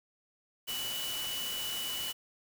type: tone in noise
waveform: sine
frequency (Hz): 2960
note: F#7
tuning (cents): 0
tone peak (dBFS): -36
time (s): 0.67-2.13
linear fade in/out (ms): 20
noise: white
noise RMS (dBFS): -39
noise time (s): 0.67-2.13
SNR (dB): 0
effects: none